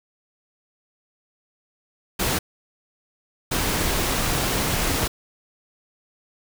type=noise bursts at uneven times; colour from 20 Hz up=pink; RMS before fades=-23 dBFS; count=2; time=2.19-2.39 / 3.51-5.08 s; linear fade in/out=10 ms; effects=none